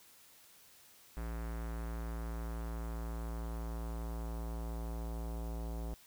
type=tone with low-pass filter sweep; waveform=square; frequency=56.9 Hz; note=A#1; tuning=41 cents flat; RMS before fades=-40 dBFS; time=1.17-5.94 s; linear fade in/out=0 ms; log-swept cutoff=1700 to 770 Hz; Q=1.4; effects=white hiss -61 dBFS RMS until 6.06 s